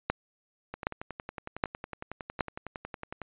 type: two click trains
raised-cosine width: 0.5 ms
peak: -22 / -10 dBFS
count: 28 / 4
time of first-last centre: 0.74-3.217 / 0.1-2.408 s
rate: 10.9 / 1.3 Hz
effects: resampled to 8000 Hz